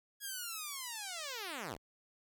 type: linear sweep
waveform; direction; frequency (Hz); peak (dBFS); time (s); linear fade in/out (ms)
5% pulse; down; 1667 to 48.02; -29; 0.2-1.78; 50
effects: none